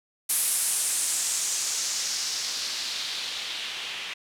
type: noise with low-pass filter sweep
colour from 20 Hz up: blue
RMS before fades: -29 dBFS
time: 0.29-4.14 s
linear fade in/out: 10 ms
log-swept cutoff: 11000 to 2800 Hz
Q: 2.1
effects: none